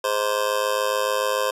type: tone with amplitude modulation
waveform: 25% pulse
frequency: 521 Hz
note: C5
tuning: 7 cents flat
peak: -13 dBFS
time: 0.04-1.51 s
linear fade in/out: 5 ms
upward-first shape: sine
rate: 107 Hz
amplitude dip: 90%
effects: resampled to 32000 Hz